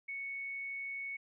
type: tone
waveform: sine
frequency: 2217 Hz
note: C#7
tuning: in tune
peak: -38 dBFS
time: 0.08-1.17 s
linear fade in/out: 10 ms
effects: none